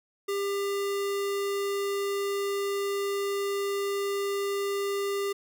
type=tone; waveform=square; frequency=399.4 Hz; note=G4; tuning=32 cents sharp; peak=-28 dBFS; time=0.28-5.33 s; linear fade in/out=10 ms; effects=none